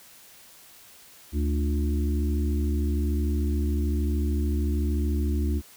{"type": "harmonic tone with a mistuned harmonic", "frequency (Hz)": 73.42, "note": "D2", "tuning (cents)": 0, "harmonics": [1, 3, 4, 5], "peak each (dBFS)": [-23, -32, -33, -36], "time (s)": [1.32, 5.62], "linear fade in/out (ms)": 50, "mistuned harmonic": 5, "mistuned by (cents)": -59, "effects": ["white hiss -51 dBFS RMS until 5.76 s"]}